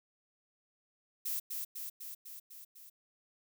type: noise with echo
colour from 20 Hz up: violet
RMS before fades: -36 dBFS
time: 1.25-1.4 s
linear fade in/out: 10 ms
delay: 250 ms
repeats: 6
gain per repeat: -3 dB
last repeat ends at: 2.9 s
effects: none

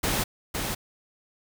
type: noise with echo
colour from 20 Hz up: pink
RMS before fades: -26 dBFS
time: 0.03-0.24 s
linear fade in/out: 10 ms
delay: 510 ms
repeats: 1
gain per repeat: -4 dB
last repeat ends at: 0.75 s
effects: none

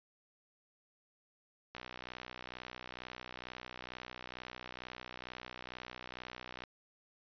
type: click train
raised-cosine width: 0.3 ms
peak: -28 dBFS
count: 305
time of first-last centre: 1.75-6.637 s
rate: 62.2 Hz
effects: resampled to 11025 Hz

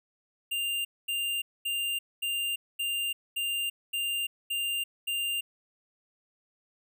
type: tone bursts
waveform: square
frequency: 2794 Hz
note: F7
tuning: in tune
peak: -29 dBFS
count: 9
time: 0.51-5.41 s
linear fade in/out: 10 ms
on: 340 ms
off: 230 ms
effects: none

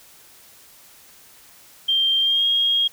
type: tone with pitch glide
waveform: sine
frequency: 3171 to 3260 Hz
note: G7 to G#7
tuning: +19 to -33 cents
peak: -16 dBFS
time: 1.88-2.88 s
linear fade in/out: 10 ms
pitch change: +48 cents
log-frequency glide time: 2.21-2.45 s
effects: white hiss -49 dBFS RMS until 2.92 s

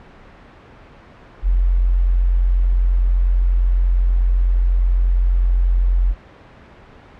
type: tone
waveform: sine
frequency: 44.17 Hz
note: F1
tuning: 20 cents sharp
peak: -12 dBFS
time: 1.42-6.15 s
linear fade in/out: 50 ms
effects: pink hiss -43 dBFS RMS until 7.19 s + low-pass 2000 Hz 12 dB/octave

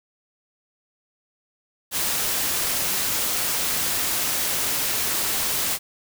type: noise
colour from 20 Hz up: white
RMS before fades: -24 dBFS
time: 1.91-5.79 s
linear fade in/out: 50 ms
effects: none

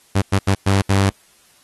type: tone bursts at uneven times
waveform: sawtooth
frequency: 98 Hz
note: G2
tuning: in tune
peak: -9 dBFS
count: 5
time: 0.15-0.22 / 0.32-0.39 / 0.47-0.55 / 0.66-0.82 / 0.89-1.1 s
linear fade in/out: 10 ms
effects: white hiss -54 dBFS RMS until 1.63 s + AAC 32 kbps

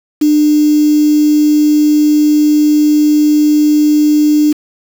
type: tone with quantisation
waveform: sine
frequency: 300 Hz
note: D4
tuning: 37 cents sharp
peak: -6 dBFS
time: 0.21-4.53 s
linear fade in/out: 10 ms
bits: 4
effects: none

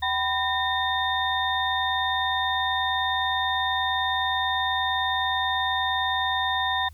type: tone cluster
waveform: sine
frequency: 766 / 995 / 1826 / 3644 Hz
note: G5 / B5 / A#6 / A#7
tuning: -40 / +13 / -36 / -40 cents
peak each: -28 dBFS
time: 0.02-6.89 s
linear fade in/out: 10 ms
effects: added 78 Hz sine -43 dBFS peak until 6.93 s + white hiss -61 dBFS RMS until 6.93 s

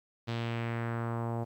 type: tone with low-pass filter sweep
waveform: sawtooth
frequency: 116.54 Hz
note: A#2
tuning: in tune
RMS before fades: -34 dBFS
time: 0.27-1.45 s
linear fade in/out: 20 ms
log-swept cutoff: 4000 to 750 Hz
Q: 1.9
effects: 11-bit

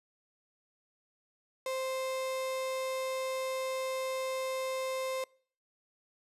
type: tone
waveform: 35% pulse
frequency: 523.3 Hz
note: C5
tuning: in tune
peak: -31 dBFS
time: 1.66-5.24 s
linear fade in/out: 2 ms
effects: noise-tail reverb RT60 0.5 s tail -25 dB re dry + resampled to 32000 Hz

